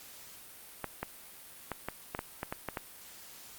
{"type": "clicks", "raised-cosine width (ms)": 0.5, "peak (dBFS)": -19, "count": 10, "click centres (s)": [0.843, 1.03, 1.717, 1.886, 2.149, 2.191, 2.431, 2.525, 2.687, 2.772], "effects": ["white hiss -51 dBFS RMS until 3.58 s", "Opus 48 kbps"]}